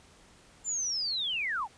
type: linear sweep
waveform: sine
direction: down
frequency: 7300 to 727 Hz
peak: -29 dBFS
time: 0.64-1.68 s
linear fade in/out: 50 ms
effects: pink hiss -58 dBFS RMS until 1.77 s + resampled to 22050 Hz